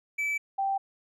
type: tone pair in turn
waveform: triangle / sine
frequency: 2308 / 782.5 Hz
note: D7 / G5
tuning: -31 / -3 cents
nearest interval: octave + perfect fifth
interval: 1872 cents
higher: first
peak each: -25 dBFS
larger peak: neither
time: 0.18-0.38 / 0.58-0.78 s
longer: neither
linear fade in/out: 10 ms
effects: none